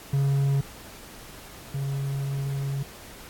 triangle tone pair in turn, 138.59 / 138.05 Hz, C#3 / C#3, 0 / -7 cents, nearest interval unison, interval 7 cents, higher first, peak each -18 / -24 dBFS, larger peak first, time 0.13-0.61 / 1.74-2.83 s, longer second, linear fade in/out 5 ms, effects pink hiss -45 dBFS RMS until 3.29 s + AAC 64 kbps

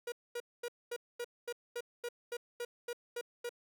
45% pulse tone bursts, 479.4 Hz, A#4, 48 cents sharp, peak -37 dBFS, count 13, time 0.07-3.493 s, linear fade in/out 5 ms, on 51 ms, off 230 ms, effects none

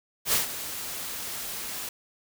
white noise with ADSR envelope, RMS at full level -22 dBFS, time 0.25-1.89 s, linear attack 82 ms, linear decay 130 ms, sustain -13 dB, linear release 3 ms, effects none

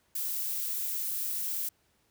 violet noise, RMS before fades -33 dBFS, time 0.15-1.69 s, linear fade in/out 5 ms, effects pink hiss -70 dBFS RMS until 2.1 s + high-pass 60 Hz 12 dB/octave

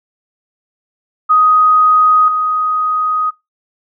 sine tone with level steps, 1251 Hz, D#6, 9 cents sharp, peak -6 / -12 dBFS, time 1.29-3.31 s, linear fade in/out 20 ms, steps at 2.28 s, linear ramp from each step 2 ms, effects noise-tail reverb RT60 0.2 s tail -21 dB re dry

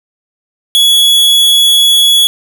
45% pulse tone, 3374 Hz, G#7, 27 cents sharp, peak -5 dBFS, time 0.75-2.27 s, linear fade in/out 0 ms, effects none

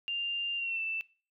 sine tone with pitch glide, 2794 to 2657 Hz, F7 to E7, 0 to +13 cents, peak -31 dBFS, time 0.08-1.01 s, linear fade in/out 0 ms, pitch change -87 cents, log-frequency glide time 0.56-0.82 s, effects noise-tail reverb RT60 0.4 s tail -22 dB re dry

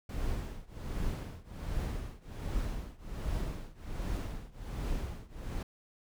brown noise with tremolo, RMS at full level -33 dBFS, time 0.09-5.63 s, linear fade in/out 5 ms, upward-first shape triangle, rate 1.3 Hz, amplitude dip 95%, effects none

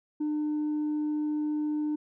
triangle tone with tanh clipping, 301.2 Hz, D4, 44 cents sharp, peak -27 dBFS, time 0.2-1.96 s, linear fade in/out 10 ms, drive 6 dB, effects none

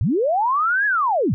sine linear two-way sweep, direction up then down, 76.9 to 1712 to 76.9 Hz, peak -16 dBFS, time 0.01-1.34 s, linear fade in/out 0 ms, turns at 0.86 s, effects none

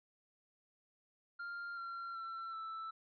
triangle tone with pitch steps, 1396.9 / 1371.3 / 1346.2 / 1321.5 Hz, F6 / F6 / E6 / E6, 0 / -32 / +36 / +4 cents, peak -40 dBFS, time 1.39-2.91 s, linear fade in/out 10 ms, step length 380 ms, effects resampled to 11025 Hz

